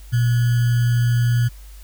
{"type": "tone with sample-and-hold", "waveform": "sine", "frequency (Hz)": 119.7, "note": "A#2", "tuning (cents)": 46, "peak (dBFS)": -14, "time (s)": [0.12, 1.49], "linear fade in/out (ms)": 20, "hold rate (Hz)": 1575, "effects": ["added 50 Hz sine -37 dBFS peak until 1.83 s", "white hiss -50 dBFS RMS until 1.83 s"]}